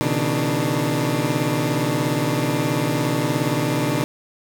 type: tone cluster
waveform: 20% pulse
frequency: 123 / 140 / 158.5 / 297.6 Hz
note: B2 / C#3 / D#3 / D4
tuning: -7 / +18 / +32 / +23 cents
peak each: -20 dBFS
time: 0.01-4.04 s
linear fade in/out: 0 ms
effects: none